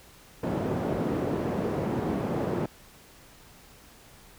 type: band-pass noise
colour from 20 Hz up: white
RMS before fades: -29 dBFS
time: 0.43-2.66 s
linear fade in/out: 5 ms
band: 110 to 410 Hz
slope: 12 dB/octave
effects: pink hiss -53 dBFS RMS until 4.38 s

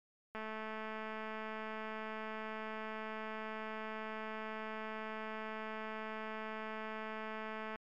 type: click train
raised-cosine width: 0.5 ms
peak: -29 dBFS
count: 1616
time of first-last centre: 0.35-7.758 s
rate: 218 Hz
effects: MP3 96 kbps

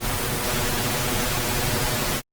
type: noise with comb filter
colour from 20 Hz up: pink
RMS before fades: -24 dBFS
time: 0-2.22 s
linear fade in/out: 50 ms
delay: 8.2 ms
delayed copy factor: +0.9
effects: Opus 24 kbps

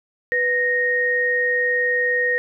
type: tone pair together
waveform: sine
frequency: 493.7 / 1861 Hz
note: B4 / A#6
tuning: -1 / -3 cents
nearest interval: octave + major seventh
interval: 2298 cents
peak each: -23 / -18 dBFS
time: 0.32-2.38 s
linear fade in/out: 0 ms
effects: none

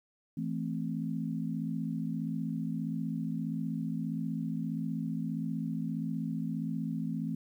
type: chord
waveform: sine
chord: A minor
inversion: second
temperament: equal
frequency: 164.81 / 220 / 261.6 Hz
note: E3 / A3 / C4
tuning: 0 / 0 / 0 cents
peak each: -35 / -36 / -37 dBFS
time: 0.37-7.35 s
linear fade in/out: 5 ms
effects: 11-bit

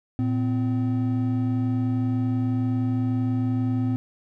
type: tone pair together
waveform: triangle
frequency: 114.1 / 256.1 Hz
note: A#2 / C4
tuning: -37 / -37 cents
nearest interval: octave + major second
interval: 1400 cents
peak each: -22 / -22 dBFS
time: 0.19-3.96 s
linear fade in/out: 0 ms
effects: none

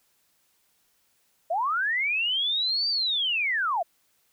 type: linear two-way sweep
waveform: sine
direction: up then down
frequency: 623 to 4699 to 623 Hz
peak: -23 dBFS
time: 1.5-3.83 s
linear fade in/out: 10 ms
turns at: 2.89 s
effects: white hiss -68 dBFS RMS until 4.32 s

